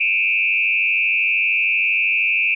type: tone with frequency modulation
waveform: sine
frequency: 2502 Hz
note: D#7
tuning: 9 cents sharp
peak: -15 dBFS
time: 0-2.55 s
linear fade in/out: 10 ms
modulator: 92.9 Hz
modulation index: 2
effects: none